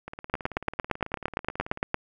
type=two click trains; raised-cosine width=0.5 ms; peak=-22 / -9 dBFS; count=33 / 15; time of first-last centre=0.08-1.829 / 0.34-1.944 s; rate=18.3 / 8.73 Hz; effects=none